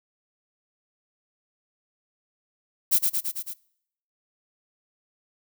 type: noise with echo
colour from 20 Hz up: violet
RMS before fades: -19 dBFS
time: 2.91-2.99 s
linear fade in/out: 20 ms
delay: 110 ms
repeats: 5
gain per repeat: -3 dB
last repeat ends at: 3.54 s
effects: noise-tail reverb RT60 0.7 s tail -23 dB re dry